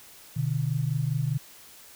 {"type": "tone pair together", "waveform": "sine", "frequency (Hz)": [124.84, 149.8], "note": ["B2", "D3"], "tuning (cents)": [19, 35], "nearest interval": "minor third", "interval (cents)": 316, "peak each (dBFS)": -27, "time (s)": [0.36, 1.38], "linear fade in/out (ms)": 10, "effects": ["white hiss -50 dBFS RMS until 1.95 s"]}